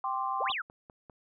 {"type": "chord", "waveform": "sine", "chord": "G suspended fourth", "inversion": "none", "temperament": "equal", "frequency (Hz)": [784, 1046.5, 1174.7], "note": ["G5", "C6", "D6"], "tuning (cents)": [0, 0, 0], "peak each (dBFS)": [-34, -32, -36], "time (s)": [0.04, 0.52], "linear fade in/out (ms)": 2}
{"type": "exponential two-way sweep", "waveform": "sine", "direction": "up then down", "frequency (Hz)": [395.6, 3942, 1222], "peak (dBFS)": -31, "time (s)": [0.4, 0.62], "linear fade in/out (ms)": 10, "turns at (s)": 0.51}
{"type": "click train", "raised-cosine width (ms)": 1, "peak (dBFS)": -35, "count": 4, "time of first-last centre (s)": [0.5, 1.098], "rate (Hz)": 5.02}
{"effects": []}